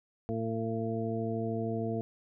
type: harmonic tone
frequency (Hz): 113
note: A2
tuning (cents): +47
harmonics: 1 / 2 / 3 / 4 / 6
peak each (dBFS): -36 / -35 / -39 / -36 / -39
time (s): 0.29-2.01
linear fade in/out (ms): 0
effects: none